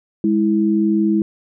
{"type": "tone pair together", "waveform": "sine", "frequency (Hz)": [206.2, 326.8], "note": ["G#3", "E4"], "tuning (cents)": [-12, -15], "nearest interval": "minor sixth", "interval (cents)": 797, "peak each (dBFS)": -16, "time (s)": [0.24, 1.22], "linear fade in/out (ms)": 2, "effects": []}